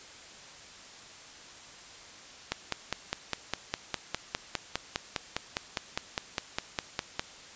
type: click train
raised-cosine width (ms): 0.2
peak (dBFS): -11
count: 24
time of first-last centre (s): 2.52-7.195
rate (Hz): 4.92
effects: white hiss -49 dBFS RMS until 7.55 s + resampled to 16000 Hz